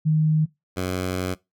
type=tone pair in turn; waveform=sine / 10% pulse; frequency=155.56 / 91.96 Hz; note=D#3 / F#2; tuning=0 / -10 cents; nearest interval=major sixth; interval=910 cents; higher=first; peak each=-16 dBFS; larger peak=neither; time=0.05-0.46 / 0.76-1.35 s; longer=second; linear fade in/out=20 ms; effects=noise-tail reverb RT60 0.2 s tail -21 dB re dry